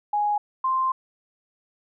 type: tone pair in turn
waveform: sine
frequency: 830.6 / 1046.5 Hz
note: G#5 / C6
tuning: 0 / 0 cents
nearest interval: major third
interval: 400 cents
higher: second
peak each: -20 dBFS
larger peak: neither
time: 0.13-0.38 / 0.64-0.92 s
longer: second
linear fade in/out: 5 ms
effects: none